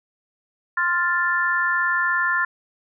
sine chord, F major, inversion second, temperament equal, 1046.5 / 1396.9 / 1760 Hz, C6 / F6 / A6, 0 / 0 / 0 cents, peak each -25 / -23 / -21 dBFS, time 0.77-2.45 s, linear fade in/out 5 ms, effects none

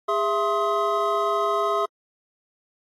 triangle tone cluster, 407.9 / 666 / 1054 / 1264 Hz, G#4 / E5 / C6 / D#6, -31 / +18 / +12 / +27 cents, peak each -24 dBFS, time 0.08-1.86 s, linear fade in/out 10 ms, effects AAC 48 kbps

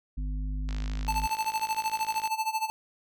harmonic tone, 50.7 Hz, G#1, 41 cents flat, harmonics 1 / 3 / 5, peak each -29 / -42 / -43 dBFS, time 0.17-1.27 s, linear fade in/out 10 ms
click train, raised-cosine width 0.2 ms, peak -24 dBFS, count 85, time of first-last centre 0.69-2.275 s, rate 53 Hz
square tone with tremolo, 879 Hz, A5, 2 cents flat, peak -25 dBFS, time 1.08-2.7 s, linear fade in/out 0 ms, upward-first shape sine, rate 13 Hz, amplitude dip 85%
effects none

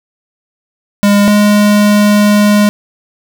square tone pair in turn, 203.4 / 207.3 Hz, G#3 / G#3, -36 / -3 cents, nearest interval unison, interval 33 cents, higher second, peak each -6 dBFS, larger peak neither, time 1.03-1.28 / 1.28-2.69 s, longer second, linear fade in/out 0 ms, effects none

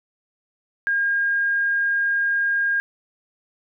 sine tone, 1618 Hz, G#6, 46 cents flat, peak -18 dBFS, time 0.87-2.8 s, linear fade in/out 0 ms, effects none

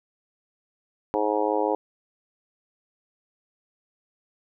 harmonic tone, 105.6 Hz, G#2, 29 cents sharp, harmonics 3 / 4 / 5 / 6 / 7 / 8 / 9, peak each -29 / -27 / -27 / -34 / -31 / -29 / -31 dBFS, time 1.14-1.75 s, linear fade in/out 0 ms, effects none

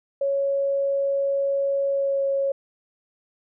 sine tone with pitch glide, 554.4 to 549.9 Hz, C#5 to C#5, 0 to -14 cents, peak -20 dBFS, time 0.21-2.52 s, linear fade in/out 5 ms, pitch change -14 cents, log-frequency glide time 1.89-2.24 s, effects none

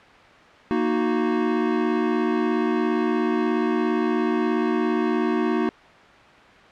square chord, D# minor, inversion second, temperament equal with one note detuned, 233.1 / 311.1 / 368.1 Hz, A#3 / D#4 / F#4, 0 / 0 / -9 cents, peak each -25 dBFS, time 0.71-5.69 s, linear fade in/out 0 ms, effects white hiss -47 dBFS RMS until 6.71 s + low-pass 2000 Hz 12 dB/octave

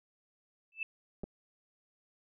sine tone with exponential growth, 2637 Hz, E7, in tune, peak -29 dBFS, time 0.72-0.83 s, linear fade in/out 2 ms, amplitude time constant 22 ms
clicks, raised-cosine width 2 ms, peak -28 dBFS, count 2, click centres 1.235 / 1.24 s
effects none

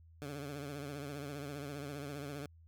15% pulse tone with vibrato, 143 Hz, D3, 46 cents flat, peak -35 dBFS, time 0.22-2.46 s, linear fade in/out 0 ms, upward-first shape triangle, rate 15 Hz, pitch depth 93 cents each way, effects added 82 Hz sine -57 dBFS peak until 2.67 s

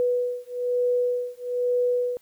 sine beating tone pair, 491.4 / 492.5 Hz, B4 / B4, -9 / -5 cents, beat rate 1.1 Hz, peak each -25 dBFS, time 0-2.17 s, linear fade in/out 0 ms, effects white hiss -61 dBFS RMS until 2.21 s

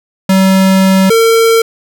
square tone pair in turn, 190.7 / 454.1 Hz, G3 / A#4, -47 / -45 cents, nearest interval octave + minor third, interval 1502 cents, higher second, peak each -6 dBFS, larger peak neither, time 0.29-1.1 / 1.1-1.62 s, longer first, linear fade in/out 5 ms, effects none

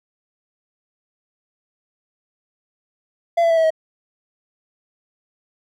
triangle tone with pitch steps, 680 / 669.1 / 658.4 / 647.8 / 637.4 Hz, F5 / E5 / E5 / E5 / D#5, -46 / +26 / -2 / -30 / +42 cents, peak -11 dBFS, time 3.37-3.705 s, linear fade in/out 10 ms, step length 67 ms, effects none

